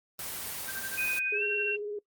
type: noise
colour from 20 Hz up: white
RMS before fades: -37 dBFS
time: 0.19-1.19 s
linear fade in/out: 2 ms
type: tone with tremolo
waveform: sine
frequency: 1568 Hz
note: G6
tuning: in tune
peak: -34 dBFS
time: 0.67-1.76 s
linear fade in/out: 20 ms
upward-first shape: sine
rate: 12 Hz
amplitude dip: 80%
type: tone with pitch glide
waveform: sine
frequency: 2489 to 2730 Hz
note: D#7 to F7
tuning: 0 to -40 cents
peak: -28 dBFS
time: 0.97-1.77 s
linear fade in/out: 20 ms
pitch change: +160 cents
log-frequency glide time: 1.33-1.43 s
type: tone with vibrato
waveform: sine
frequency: 415.3 Hz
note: G#4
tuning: in tune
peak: -33 dBFS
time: 1.32-1.99 s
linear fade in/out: 5 ms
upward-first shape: square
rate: 18 Hz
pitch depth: 24 cents each way
effects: noise-tail reverb RT60 0.1 s tail -22 dB re dry + Opus 24 kbps

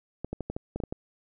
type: clicks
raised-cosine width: 2 ms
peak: -19 dBFS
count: 9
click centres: 0.246 / 0.33 / 0.407 / 0.5 / 0.565 / 0.76 / 0.802 / 0.837 / 0.925 s
effects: none

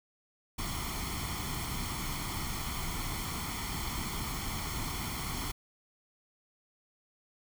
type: noise with comb filter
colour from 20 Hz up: pink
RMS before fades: -36 dBFS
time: 0.58-5.52 s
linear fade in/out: 10 ms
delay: 0.92 ms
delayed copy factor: +0.7
effects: none

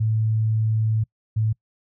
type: tone pair in turn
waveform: sine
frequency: 110 / 109.51 Hz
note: A2 / A2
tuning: 0 / -8 cents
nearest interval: unison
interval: 8 cents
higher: first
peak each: -18 dBFS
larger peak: neither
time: 0-1.04 / 1.36-1.53 s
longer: first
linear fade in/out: 10 ms
effects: noise-tail reverb RT60 0.1 s tail -26 dB re dry

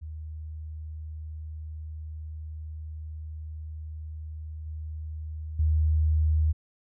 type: tone with level steps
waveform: sine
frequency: 77.78 Hz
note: D#2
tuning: in tune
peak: -35 / -33 / -20 dBFS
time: 0.01-6.53 s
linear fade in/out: 20 ms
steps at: 4.66 / 5.59 s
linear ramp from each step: 5 ms
effects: none

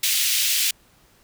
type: high-pass noise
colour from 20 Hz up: pink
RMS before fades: -21 dBFS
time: 0.03-0.71 s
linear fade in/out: 5 ms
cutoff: 2500 Hz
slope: 24 dB/octave
effects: pink hiss -57 dBFS RMS until 1.23 s

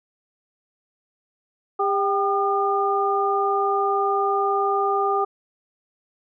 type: tone cluster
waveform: sine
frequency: 400.2 / 782 / 1211 Hz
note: G4 / G5 / D#6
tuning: +36 / -4 / -47 cents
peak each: -23 / -23 / -23 dBFS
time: 1.79-5.25 s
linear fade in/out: 10 ms
effects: none

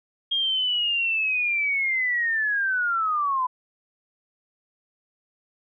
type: linear sweep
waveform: sine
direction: down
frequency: 3247 to 993 Hz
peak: -21 dBFS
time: 0.31-3.47 s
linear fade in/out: 10 ms
effects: none

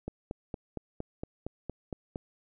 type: click train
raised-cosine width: 2 ms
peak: -22 dBFS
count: 10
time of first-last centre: 0.08-2.159 s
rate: 4.33 Hz
effects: none

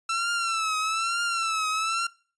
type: tone with vibrato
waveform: sawtooth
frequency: 1333 Hz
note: E6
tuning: 19 cents sharp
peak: -21 dBFS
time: 0.09-2.07 s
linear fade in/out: 5 ms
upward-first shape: triangle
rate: 1.1 Hz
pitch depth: 94 cents each way
effects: noise-tail reverb RT60 0.4 s tail -22 dB re dry + resampled to 22050 Hz

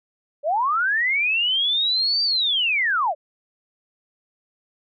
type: linear two-way sweep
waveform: sine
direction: up then down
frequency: 546 to 4699 to 546 Hz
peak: -18 dBFS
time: 0.43-3.15 s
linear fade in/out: 50 ms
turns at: 2.23 s
effects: none

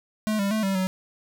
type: tone with pitch steps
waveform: square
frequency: 215.2 / 198.4 / 217.8 / 194 / 187.2 Hz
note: A3 / G3 / A3 / G3 / F#3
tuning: -38 / +21 / -17 / -18 / +20 cents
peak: -23 dBFS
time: 0.27-0.87 s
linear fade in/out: 0 ms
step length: 120 ms
effects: none

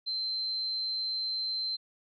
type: tone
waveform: sine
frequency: 4106 Hz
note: C8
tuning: 33 cents flat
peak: -30 dBFS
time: 0.06-1.77 s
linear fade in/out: 20 ms
effects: none

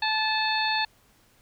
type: harmonic tone with a mistuned harmonic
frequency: 870 Hz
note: A5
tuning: 20 cents flat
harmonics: 1 / 2 / 3 / 4 / 5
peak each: -27 / -29 / -31 / -32 / -30 dBFS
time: 0.02-0.85 s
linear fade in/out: 5 ms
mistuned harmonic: 4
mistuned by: +57 cents
effects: pink hiss -61 dBFS RMS until 1.41 s

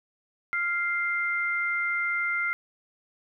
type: tone pair together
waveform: sine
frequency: 1396.9 / 2093 Hz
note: F6 / C7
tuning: 0 / 0 cents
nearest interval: perfect fifth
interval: 700 cents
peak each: -28 / -27 dBFS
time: 0.53-2.53 s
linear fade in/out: 0 ms
effects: none

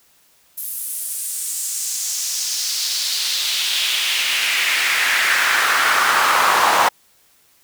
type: noise with high-pass filter sweep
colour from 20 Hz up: brown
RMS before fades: -19 dBFS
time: 0.57-6.89 s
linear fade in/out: 10 ms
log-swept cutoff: 12000 to 920 Hz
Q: 2.3
effects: white hiss -56 dBFS RMS until 7.63 s

